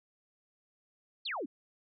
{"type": "exponential sweep", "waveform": "sine", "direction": "down", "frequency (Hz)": [4678, 234.3], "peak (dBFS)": -34, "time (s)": [1.25, 1.46], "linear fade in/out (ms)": 10, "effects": []}